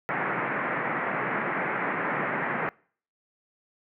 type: band-pass noise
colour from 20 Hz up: white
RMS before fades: -29 dBFS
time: 0.09-2.69 s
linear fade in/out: 0 ms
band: 130 to 2100 Hz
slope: 48 dB/octave
effects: noise-tail reverb RT60 0.5 s tail -25 dB re dry